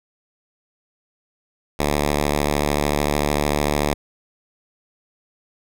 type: tone with vibrato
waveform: 5% pulse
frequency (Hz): 73.42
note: D2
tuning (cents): 0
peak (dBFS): -7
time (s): 1.79-3.94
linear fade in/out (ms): 5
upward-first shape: triangle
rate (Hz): 7.4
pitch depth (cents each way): 12
effects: none